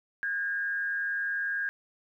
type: tone with frequency modulation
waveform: sine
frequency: 1622 Hz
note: G#6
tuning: 41 cents flat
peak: -28 dBFS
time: 0.23-1.69 s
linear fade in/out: 0 ms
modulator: 137 Hz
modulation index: 0.42
effects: 11-bit